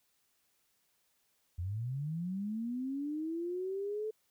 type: linear sweep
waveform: sine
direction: up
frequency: 82.5 to 438.8 Hz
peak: -34 dBFS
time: 1.58-4.11 s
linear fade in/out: 10 ms
effects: white hiss -75 dBFS RMS until 4.3 s